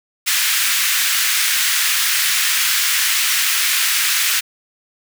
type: high-pass noise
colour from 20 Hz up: pink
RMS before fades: -17 dBFS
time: 0.26-4.41 s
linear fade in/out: 20 ms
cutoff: 1600 Hz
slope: 24 dB/octave
effects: none